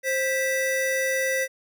square tone pair together, 527.1 / 1965 Hz, C5 / B6, +13 / -9 cents, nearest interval octave + major seventh, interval 2278 cents, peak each -26 dBFS, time 0.03-1.48 s, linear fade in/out 50 ms, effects none

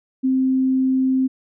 sine tone, 261.6 Hz, C4, in tune, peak -15 dBFS, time 0.23-1.28 s, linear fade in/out 20 ms, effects none

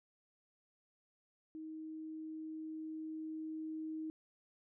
sine tone with level ramp, 315.1 Hz, D#4, 22 cents sharp, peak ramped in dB -44 to -39 dBFS, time 1.55-4.1 s, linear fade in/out 0 ms, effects none

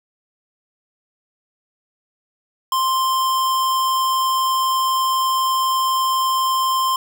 square tone, 1048 Hz, C6, 2 cents sharp, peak -17 dBFS, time 2.72-6.96 s, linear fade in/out 2 ms, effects none

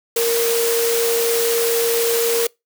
sine tone in noise, 464.9 Hz, A#4, 5 cents flat, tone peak -16 dBFS, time 0.16-2.47 s, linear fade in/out 5 ms, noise white, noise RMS -22 dBFS, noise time 0.16-2.47 s, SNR +3 dB, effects noise-tail reverb RT60 0.2 s tail -25 dB re dry + high-pass 300 Hz 12 dB/octave

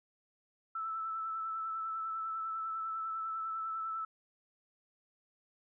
sine tone with vibrato, 1318.5 Hz, E6, in tune, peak -35 dBFS, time 0.75-4.05 s, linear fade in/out 5 ms, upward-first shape sine, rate 10 Hz, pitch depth 21 cents each way, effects none

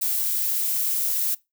violet noise, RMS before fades -24 dBFS, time 0.01-1.35 s, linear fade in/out 10 ms, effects noise-tail reverb RT60 0.2 s tail -21 dB re dry

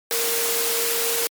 sine tone in noise, 464.2 Hz, A#4, 7 cents flat, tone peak -27 dBFS, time 0.11-1.27 s, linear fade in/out 0 ms, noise white, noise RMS -23 dBFS, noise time 0.11-1.27 s, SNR -7 dB, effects high-pass 300 Hz 12 dB/octave + MP3 96 kbps

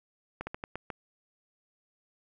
slowing click train, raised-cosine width 0.5 ms, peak -21 dBFS, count 6, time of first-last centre 0.41-0.902 s, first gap 60 ms, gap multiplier 1.25, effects none

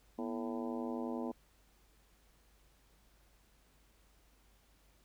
harmonic tone with a mistuned harmonic, 111.2 Hz, A2, 19 cents sharp, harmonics 2 / 3 / 4 / 5 / 6 / 7 / 8 / 9, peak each -39 / -43 / -45 / -47 / -49 / -50 / -51 / -52 dBFS, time 0.18-1.32 s, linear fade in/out 10 ms, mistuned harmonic 2, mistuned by +150 cents, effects added 50 Hz sine -67 dBFS peak until 5.04 s + pink hiss -70 dBFS RMS until 5.04 s

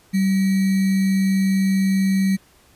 sine tone with sample-and-hold, 192.3 Hz, G3, 33 cents flat, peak -15 dBFS, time 0.13-2.37 s, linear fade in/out 20 ms, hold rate 2100 Hz, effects pink hiss -54 dBFS RMS until 2.75 s + resampled to 32000 Hz

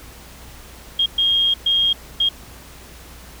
sine tone bursts at uneven times, 3242 Hz, G#7, 42 cents flat, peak -14 dBFS, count 4, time 0.99-1.06 / 1.18-1.54 / 1.66-1.93 / 2.2-2.29 s, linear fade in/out 5 ms, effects added 60 Hz sine -43 dBFS peak until 3.4 s + pink hiss -42 dBFS RMS until 3.4 s

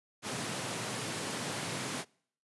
pink high-pass noise, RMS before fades -37 dBFS, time 0.22-2.05 s, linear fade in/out 50 ms, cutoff 110 Hz, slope 48 dB/octave, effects noise-tail reverb RT60 0.6 s tail -26 dB re dry + resampled to 24000 Hz

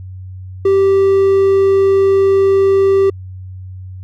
triangle tone, 390 Hz, G4, 9 cents flat, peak -6 dBFS, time 0.65-3.1 s, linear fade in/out 5 ms, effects added 93 Hz sine -27 dBFS peak until 4.03 s

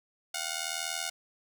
5% pulse ring-modulated tone, 725 Hz, F#5, 35 cents flat, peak -18 dBFS, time 0.34-1.1 s, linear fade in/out 5 ms, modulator 40.3 Hz, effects none

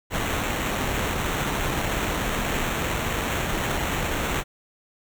pink noise with sample-and-hold, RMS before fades -26 dBFS, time 0.1-4.44 s, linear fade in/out 50 ms, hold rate 4900 Hz, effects none

